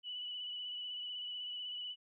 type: tone with vibrato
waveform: sine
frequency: 2962 Hz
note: F#7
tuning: 1 cent sharp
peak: -40 dBFS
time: 0.03-1.96 s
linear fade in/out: 50 ms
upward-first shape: square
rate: 16 Hz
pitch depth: 18 cents each way
effects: none